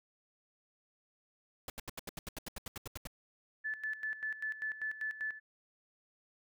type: noise bursts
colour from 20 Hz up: pink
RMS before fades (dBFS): -42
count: 15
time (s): 1.68-3.072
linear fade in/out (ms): 2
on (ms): 20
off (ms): 78
type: tone with tremolo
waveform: sine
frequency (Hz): 1740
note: A6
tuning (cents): -20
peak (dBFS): -34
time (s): 3.64-5.4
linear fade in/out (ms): 20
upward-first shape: square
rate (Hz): 5.1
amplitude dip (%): 75
effects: none